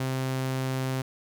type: tone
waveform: sawtooth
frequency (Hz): 131.2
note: C3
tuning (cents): +5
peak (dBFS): -23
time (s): 0-1.02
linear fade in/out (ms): 5
effects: none